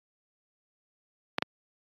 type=clicks; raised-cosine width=0.3 ms; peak=-9 dBFS; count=2; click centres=1.384 / 1.424 s; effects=high-pass 150 Hz 12 dB/octave + AAC 32 kbps